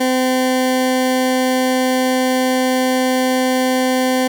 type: tone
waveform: 20% pulse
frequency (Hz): 256.8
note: C4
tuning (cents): -32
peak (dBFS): -9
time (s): 0-4.28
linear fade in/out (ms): 10
effects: none